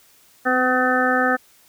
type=harmonic tone with a mistuned harmonic; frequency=253.8 Hz; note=B3; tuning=47 cents sharp; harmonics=1 / 2 / 3 / 5 / 6 / 7; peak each=-23 / -23 / -23 / -23 / -23 / -23 dBFS; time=0.45-1.37 s; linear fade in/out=20 ms; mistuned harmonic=1; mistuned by=+17 cents; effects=white hiss -54 dBFS RMS until 1.68 s